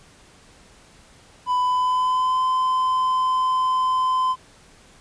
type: tone with pitch glide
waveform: triangle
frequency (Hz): 997 to 1026.2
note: B5 to C6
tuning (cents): +16 to -34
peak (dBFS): -16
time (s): 1.46-4.36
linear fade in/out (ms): 50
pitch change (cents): +50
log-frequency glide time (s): 1.58-2.42
effects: pink hiss -51 dBFS RMS until 5 s + resampled to 22050 Hz